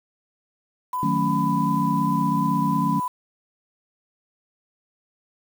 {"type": "tone with vibrato", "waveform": "sine", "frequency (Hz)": 999, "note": "B5", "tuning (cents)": 20, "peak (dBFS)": -23, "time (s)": [0.93, 3.08], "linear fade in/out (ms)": 5, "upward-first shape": "sine", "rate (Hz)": 2.8, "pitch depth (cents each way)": 8}
{"type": "chord", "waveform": "sine", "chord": "D# half-diminished seventh", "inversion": "none", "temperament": "equal with one note detuned", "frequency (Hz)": [155.56, 185, 221.4, 277.2], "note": ["D#3", "F#3", "A3", "C#4"], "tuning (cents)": [0, 0, 11, 0], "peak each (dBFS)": -26, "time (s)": [1.03, 3], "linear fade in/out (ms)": 2}
{"effects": ["7-bit"]}